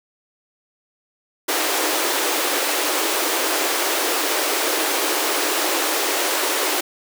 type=high-pass noise; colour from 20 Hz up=pink; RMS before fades=-21 dBFS; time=1.48-6.81 s; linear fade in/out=10 ms; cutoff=290 Hz; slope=96 dB/octave; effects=none